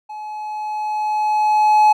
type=tone with level ramp; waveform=triangle; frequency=851 Hz; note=G#5; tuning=42 cents sharp; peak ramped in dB=-27 to -6 dBFS; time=0.09-1.93 s; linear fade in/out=10 ms; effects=none